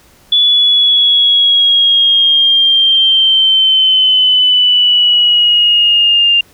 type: linear sweep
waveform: sine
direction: down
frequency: 3439 to 2794 Hz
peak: -6 dBFS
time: 0.32-6.41 s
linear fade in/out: 5 ms
effects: pink hiss -46 dBFS RMS until 6.53 s